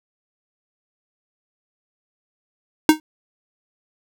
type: tone with exponential decay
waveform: square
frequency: 310.6 Hz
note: D#4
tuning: 3 cents flat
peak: -5 dBFS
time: 2.89-3 s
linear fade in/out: 1 ms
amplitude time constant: 22 ms
effects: none